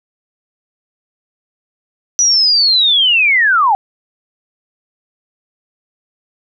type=linear sweep; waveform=sine; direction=down; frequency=5920 to 755 Hz; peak=-8 dBFS; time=2.19-3.75 s; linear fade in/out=0 ms; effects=none